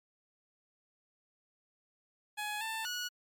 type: tone with pitch steps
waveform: 15% pulse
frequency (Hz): 840 / 889 / 1461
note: G#5 / A5 / F#6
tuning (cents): +19 / +18 / -22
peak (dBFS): -29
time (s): 2.37-3.09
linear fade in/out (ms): 20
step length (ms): 240
effects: MP3 64 kbps